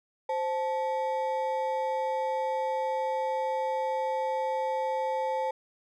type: ring-modulated tone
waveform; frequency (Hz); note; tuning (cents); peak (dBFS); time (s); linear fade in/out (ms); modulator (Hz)
triangle; 698.5; F5; 0; -22; 0.29-5.51; 5; 175
effects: none